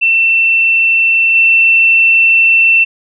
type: tone with level steps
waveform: sine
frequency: 2687 Hz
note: E7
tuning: 33 cents sharp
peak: -7 / -5 dBFS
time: 0.01-2.85 s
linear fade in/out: 20 ms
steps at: 1.34 s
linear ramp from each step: 20 ms
effects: none